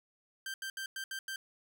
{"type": "tone bursts at uneven times", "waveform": "sawtooth", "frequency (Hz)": 1568, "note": "G6", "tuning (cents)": 0, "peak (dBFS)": -34, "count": 6, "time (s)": [[0.46, 0.54], [0.62, 0.7], [0.77, 0.86], [0.96, 1.04], [1.11, 1.19], [1.28, 1.36]], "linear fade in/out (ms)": 2, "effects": []}